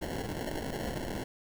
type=noise with sample-and-hold; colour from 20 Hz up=violet; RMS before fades=-36 dBFS; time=0.01-1.24 s; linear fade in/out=10 ms; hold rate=1225 Hz; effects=none